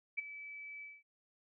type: tone with ADSR envelope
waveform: sine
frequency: 2302 Hz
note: D7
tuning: 35 cents flat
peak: -31 dBFS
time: 0.17-1.03 s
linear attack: 18 ms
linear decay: 16 ms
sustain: -14 dB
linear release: 210 ms
effects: none

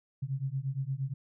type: beating tone pair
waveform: sine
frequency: 130.81 / 139.41 Hz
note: C3 / C#3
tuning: 0 / +10 cents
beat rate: 8.6 Hz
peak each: -34 / -34 dBFS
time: 0.22-1.14 s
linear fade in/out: 10 ms
effects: none

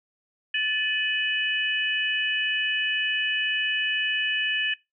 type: tone cluster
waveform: sine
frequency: 1743 / 2521 / 2961 Hz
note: A6 / D#7 / F#7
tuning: -17 / +22 / +1 cents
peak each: -27 dBFS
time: 0.54-4.74 s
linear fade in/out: 5 ms
effects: noise-tail reverb RT60 0.2 s tail -20 dB re dry

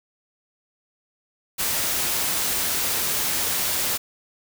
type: noise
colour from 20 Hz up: white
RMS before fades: -24 dBFS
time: 1.58-3.98 s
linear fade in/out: 20 ms
effects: none

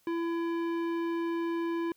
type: tone with tanh clipping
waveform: sine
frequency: 335.8 Hz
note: E4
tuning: 32 cents sharp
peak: -31 dBFS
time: 0.07-1.92 s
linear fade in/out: 2 ms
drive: 15 dB
effects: white hiss -68 dBFS RMS until 1.96 s

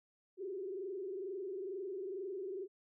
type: tone with frequency modulation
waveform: sine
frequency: 383.4 Hz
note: G4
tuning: 38 cents flat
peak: -39 dBFS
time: 0.37-2.68 s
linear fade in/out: 50 ms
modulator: 22.2 Hz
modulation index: 1.2
effects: none

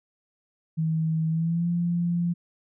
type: tone with pitch glide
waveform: sine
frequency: 160.1 to 172.58 Hz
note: D#3 to F3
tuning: +50 to -20 cents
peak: -22 dBFS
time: 0.77-2.34 s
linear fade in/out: 20 ms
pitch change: +130 cents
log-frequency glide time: 1.29-1.68 s
effects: none

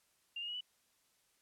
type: tone with pitch steps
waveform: sine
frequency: 2794 / 2851 / 2909 / 2969 Hz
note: F7 / F7 / F#7 / F#7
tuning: 0 / +35 / -30 / +5 cents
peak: -39 dBFS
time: 0.36-0.608 s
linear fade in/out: 5 ms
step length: 62 ms
effects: white hiss -74 dBFS RMS until 1.41 s + low-pass 12000 Hz 12 dB/octave

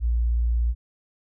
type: tone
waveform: sine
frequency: 58.4 Hz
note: A#1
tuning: 4 cents sharp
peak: -19 dBFS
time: 0-0.75 s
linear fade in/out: 50 ms
effects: none

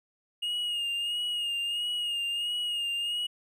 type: tone with vibrato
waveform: triangle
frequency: 2855 Hz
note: F7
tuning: 37 cents sharp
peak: -27 dBFS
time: 0.42-3.27 s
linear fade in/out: 10 ms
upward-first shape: sine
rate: 1.5 Hz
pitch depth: 37 cents each way
effects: none

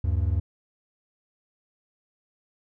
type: tone pair together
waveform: triangle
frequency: 75.87 / 96.4 Hz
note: D#2 / G2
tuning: -43 / -28 cents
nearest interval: major third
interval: 415 cents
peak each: -22 / -23 dBFS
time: 0.04-0.4 s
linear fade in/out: 5 ms
effects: none

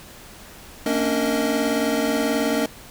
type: tone cluster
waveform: square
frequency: 230 / 273.8 / 292.4 / 462.2 / 628 Hz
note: A#3 / C#4 / D4 / A#4 / D#5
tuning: -23 / -21 / -7 / -15 / +16 cents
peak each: -27 dBFS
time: 0.86-2.66 s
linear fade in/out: 2 ms
effects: pink hiss -43 dBFS RMS until 2.9 s

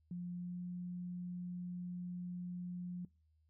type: tone with pitch glide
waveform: sine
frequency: 176.5 to 178.04 Hz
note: F3 to F3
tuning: +19 to +34 cents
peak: -40 dBFS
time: 0.11-3.05 s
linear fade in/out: 2 ms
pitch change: +15 cents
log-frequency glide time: 0.33-0.6 s
effects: noise-tail reverb RT60 0.3 s tail -24 dB re dry + added 78 Hz sine -70 dBFS peak until 3.49 s

